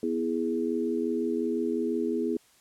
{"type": "chord", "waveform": "sine", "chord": "E major", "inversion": "second", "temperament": "equal", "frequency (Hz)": [246.9, 329.6, 415.3], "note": ["B3", "E4", "G#4"], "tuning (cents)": [0, 0, 0], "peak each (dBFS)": -30, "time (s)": [0.03, 2.37], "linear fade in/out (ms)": 2, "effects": ["white hiss -61 dBFS RMS until 2.6 s", "low-pass 11000 Hz 12 dB/octave"]}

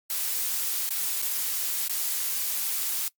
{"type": "noise with dropouts", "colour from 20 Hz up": "blue", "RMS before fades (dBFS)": -28, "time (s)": [0.1, 3.08], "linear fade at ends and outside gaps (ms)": 1, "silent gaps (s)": [[0.891, 0.906], [1.218, 1.223], [1.879, 1.895]], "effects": ["noise-tail reverb RT60 0.1 s tail -21 dB re dry", "MP3 96 kbps"]}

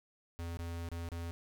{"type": "tone with dropouts", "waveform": "square", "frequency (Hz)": 84.6, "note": "E2", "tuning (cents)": 45, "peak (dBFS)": -39, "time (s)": [0.39, 1.31], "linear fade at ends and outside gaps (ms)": 0, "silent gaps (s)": [[0.571, 0.591], [0.888, 0.916], [1.088, 1.118]], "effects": []}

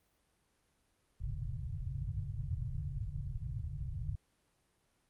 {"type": "low-pass noise", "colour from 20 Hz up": "white", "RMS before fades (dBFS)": -39, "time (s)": [1.2, 4.16], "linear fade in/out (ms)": 5, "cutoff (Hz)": 150, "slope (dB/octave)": 96, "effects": ["pink hiss -75 dBFS RMS until 5.09 s", "Opus 32 kbps"]}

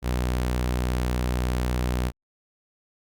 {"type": "tone", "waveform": "sawtooth", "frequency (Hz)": 61.74, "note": "B1", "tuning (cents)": 0, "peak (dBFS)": -19, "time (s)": [0.02, 2.12], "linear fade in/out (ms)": 50, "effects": ["Opus 48 kbps"]}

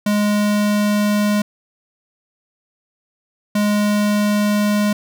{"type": "tone pair in turn", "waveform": "square", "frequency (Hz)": [207.7, 207.7], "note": ["G#3", "G#3"], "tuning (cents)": [0, 0], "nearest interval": "unison", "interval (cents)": 0, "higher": "neither", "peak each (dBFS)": -15, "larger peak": "neither", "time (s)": [[0.06, 1.42], [3.55, 4.93]], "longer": "second", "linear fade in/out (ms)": 5, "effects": []}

